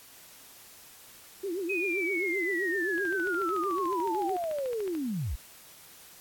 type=tone with vibrato; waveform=sine; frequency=364.6 Hz; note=F#4; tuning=25 cents flat; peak=-30 dBFS; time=1.43-4.37 s; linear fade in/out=10 ms; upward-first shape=triangle; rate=7.7 Hz; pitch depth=210 cents each way
type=linear sweep; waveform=sine; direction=down; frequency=2539 to 43.65 Hz; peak=-29 dBFS; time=1.69-5.36 s; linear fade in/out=10 ms
type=click train; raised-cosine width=0.3 ms; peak=-29 dBFS; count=28; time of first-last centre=2.98-4.951 s; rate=13.7 Hz
effects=white hiss -52 dBFS RMS until 6.2 s + AAC 64 kbps